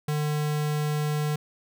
square tone, 150 Hz, D3, 37 cents sharp, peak -25 dBFS, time 0.08-1.36 s, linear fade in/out 5 ms, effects none

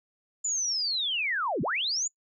sine linear two-way sweep, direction down then up, 7120 to 120 to 7120 Hz, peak -26 dBFS, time 0.44-2.08 s, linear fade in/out 10 ms, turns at 1.62 s, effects noise-tail reverb RT60 0.1 s tail -23 dB re dry

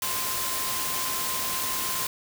sine tone in noise, 1043 Hz, C6, 6 cents flat, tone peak -35 dBFS, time 0.02-2.07 s, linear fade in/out 2 ms, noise white, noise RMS -29 dBFS, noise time 0.02-2.07 s, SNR -9 dB, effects none

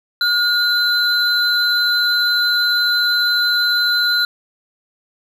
triangle tone pair together, 1431 / 4047 Hz, F6 / B7, +42 / +42 cents, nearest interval octave + tritone, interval 1800 cents, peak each -15 dBFS, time 0.21-4.25 s, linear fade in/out 2 ms, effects none

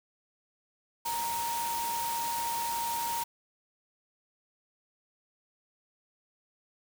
sine tone in noise, 933 Hz, A#5, 1 cent sharp, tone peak -31 dBFS, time 1.05-3.24 s, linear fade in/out 10 ms, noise white, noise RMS -37 dBFS, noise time 1.05-3.24 s, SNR +3 dB, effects none

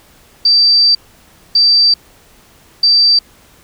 sine tone bursts at uneven times, 4663 Hz, D8, 13 cents flat, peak -6 dBFS, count 3, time 0.45-0.95 / 1.55-1.94 / 2.83-3.19 s, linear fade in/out 5 ms, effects pink hiss -46 dBFS RMS until 3.63 s

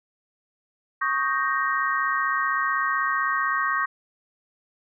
sine chord, Eb dominant seventh, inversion third, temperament equal, 1108.7 / 1244.5 / 1568 / 1864.7 Hz, Db6 / Eb6 / G6 / Bb6, 0 / 0 / 0 / 0 cents, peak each -25 / -29 / -28 / -27 dBFS, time 1.01-3.86 s, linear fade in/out 10 ms, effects none

